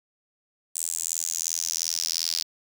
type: tone with high-pass filter sweep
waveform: sawtooth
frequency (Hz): 82.8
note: E2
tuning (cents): +8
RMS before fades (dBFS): -29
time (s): 0.75-2.43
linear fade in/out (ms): 10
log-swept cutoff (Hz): 8000 to 4800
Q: 4.9
effects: none